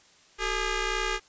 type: ring-modulated tone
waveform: 10% pulse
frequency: 412.1 Hz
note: G#4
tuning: 13 cents flat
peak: -15 dBFS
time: 0.38-1.2 s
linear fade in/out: 50 ms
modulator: 793 Hz
effects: white hiss -58 dBFS RMS until 1.28 s + resampled to 16000 Hz

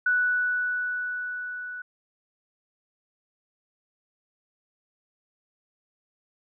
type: tone with level ramp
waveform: sine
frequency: 1480 Hz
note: F#6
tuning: in tune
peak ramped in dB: -19 to -34 dBFS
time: 0.06-1.82 s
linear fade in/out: 5 ms
effects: none

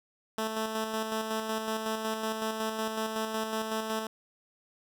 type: tone with tremolo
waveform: 10% pulse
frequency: 220 Hz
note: A3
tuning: in tune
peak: -21 dBFS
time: 0.38-4.07 s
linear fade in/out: 2 ms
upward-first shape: square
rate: 5.4 Hz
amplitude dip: 40%
effects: none

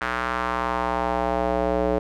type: tone with band-pass filter sweep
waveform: square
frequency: 61.4 Hz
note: B1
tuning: 9 cents flat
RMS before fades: -24 dBFS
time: 0.01-1.99 s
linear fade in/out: 5 ms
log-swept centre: 1500 to 510 Hz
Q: 2.1
effects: none

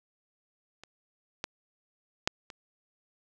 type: clicks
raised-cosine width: 0.2 ms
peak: -29 / -15 / -7 / -26 dBFS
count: 4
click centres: 0.836 / 1.441 / 2.275 / 2.502 s
effects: none

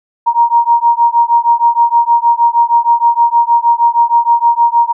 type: beating tone pair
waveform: sine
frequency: 936 / 942.4 Hz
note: A#5 / A#5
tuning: +7 / +19 cents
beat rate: 6.4 Hz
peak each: -10 dBFS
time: 0.26-4.93 s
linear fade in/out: 20 ms
effects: none

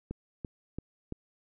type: click train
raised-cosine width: 3 ms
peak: -23 dBFS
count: 4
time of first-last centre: 0.11-1.124 s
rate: 2.96 Hz
effects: none

